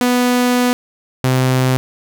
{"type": "tone pair in turn", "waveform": "sawtooth", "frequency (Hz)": [246.9, 129.14], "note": ["B3", "C3"], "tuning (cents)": [0, -22], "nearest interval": "major seventh", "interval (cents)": 1122, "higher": "first", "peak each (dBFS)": -8, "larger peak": "neither", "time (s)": [[0.01, 0.73], [1.24, 1.77]], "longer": "first", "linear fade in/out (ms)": 0, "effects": []}